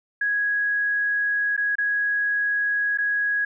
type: tone with dropouts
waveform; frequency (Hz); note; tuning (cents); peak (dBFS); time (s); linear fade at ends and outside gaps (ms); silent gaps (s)
sine; 1661.2; G#6; 0; -20; 0.21-3.45; 5; 1.566-1.576 / 1.755-1.783 / 2.975-2.984
effects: none